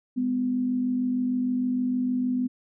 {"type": "tone pair together", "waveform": "sine", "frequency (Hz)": [205, 251.5], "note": ["G#3", "B3"], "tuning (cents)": [-22, 32], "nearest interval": "major third", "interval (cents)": 354, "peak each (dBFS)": [-33, -23], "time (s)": [0.16, 2.48], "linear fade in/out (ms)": 20, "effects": []}